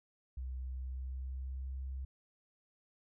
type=tone with pitch glide; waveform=sine; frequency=64 to 65.99 Hz; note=C2 to C2; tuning=-38 to +15 cents; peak=-38 dBFS; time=0.37-2.05 s; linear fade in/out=5 ms; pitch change=+53 cents; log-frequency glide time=0.57-1.8 s; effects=none